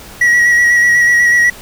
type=tone with vibrato; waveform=triangle; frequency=1919 Hz; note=A#6; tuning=50 cents sharp; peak=-5 dBFS; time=0.21-1.5 s; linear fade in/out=5 ms; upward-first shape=square; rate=8.1 Hz; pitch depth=20 cents each way; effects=pink hiss -34 dBFS RMS until 1.61 s